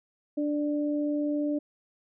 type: tone pair together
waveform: sine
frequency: 294.1 / 591 Hz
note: D4 / D5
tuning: +3 / +11 cents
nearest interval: octave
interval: 1208 cents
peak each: -26 / -33 dBFS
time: 0.37-1.59 s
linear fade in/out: 10 ms
effects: none